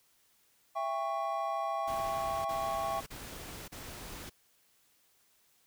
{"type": "chord", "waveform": "triangle", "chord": "C# diminished", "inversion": "first", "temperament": "just", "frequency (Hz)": [665.2, 798.3, 1108.7], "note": ["E5", "G5", "C#6"], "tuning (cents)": [16, 31, 0], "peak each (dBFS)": -34, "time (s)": [0.75, 3.01], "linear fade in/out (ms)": 20}
{"type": "noise bursts", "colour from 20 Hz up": "pink", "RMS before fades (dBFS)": -45, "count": 4, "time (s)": [1.87, 4.298], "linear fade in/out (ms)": 10, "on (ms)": 580, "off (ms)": 36}
{"effects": ["white hiss -69 dBFS RMS until 5.66 s"]}